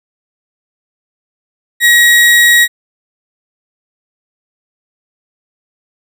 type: tone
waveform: 35% pulse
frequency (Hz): 1902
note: A#6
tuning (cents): +34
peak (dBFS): -3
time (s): 1.8-2.68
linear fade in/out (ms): 50
effects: none